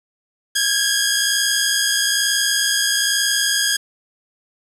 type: tone pair together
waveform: 10% pulse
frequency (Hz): 1613.9 / 1675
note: G6 / G#6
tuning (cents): +50 / +14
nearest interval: minor second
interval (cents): 64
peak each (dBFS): -10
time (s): 0.55-3.77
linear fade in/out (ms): 10
effects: low-pass 12000 Hz 12 dB/octave + 7-bit